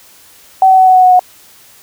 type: tone with pitch steps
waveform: sine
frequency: 761 / 755.7 / 750.5 / 745.3 / 740.2 / 735.1 / 730 Hz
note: F#5 / F#5 / F#5 / F#5 / F#5 / F#5 / F#5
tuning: +48 / +36 / +24 / +12 / 0 / -11 / -24 cents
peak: -3 dBFS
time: 0.62-1.194 s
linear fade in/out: 2 ms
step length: 82 ms
effects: white hiss -42 dBFS RMS until 1.82 s